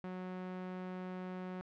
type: tone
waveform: sawtooth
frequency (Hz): 183.8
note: F#3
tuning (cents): -11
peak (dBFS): -37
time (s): 0.04-1.61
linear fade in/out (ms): 0
effects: low-pass 2000 Hz 12 dB/octave